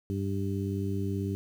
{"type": "harmonic tone", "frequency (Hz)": 98.3, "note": "G2", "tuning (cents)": 5, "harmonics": [1, 2, 3, 4], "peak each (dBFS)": [-31, -34, -36, -37], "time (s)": [0.1, 1.35], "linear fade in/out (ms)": 0, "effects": ["9-bit"]}